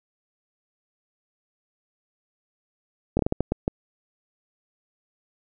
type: slowing click train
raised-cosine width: 2 ms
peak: -8 dBFS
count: 8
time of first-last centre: 3.17-3.679 s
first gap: 22 ms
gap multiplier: 1.39
effects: none